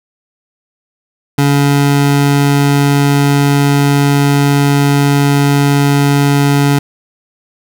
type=tone; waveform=25% pulse; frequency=141.8 Hz; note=C#3; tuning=40 cents sharp; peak=-4 dBFS; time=1.38-6.79 s; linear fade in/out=5 ms; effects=none